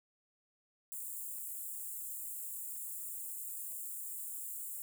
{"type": "high-pass noise", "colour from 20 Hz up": "white", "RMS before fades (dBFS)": -43, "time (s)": [0.92, 4.82], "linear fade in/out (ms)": 0, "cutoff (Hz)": 7200, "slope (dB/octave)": 96, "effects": []}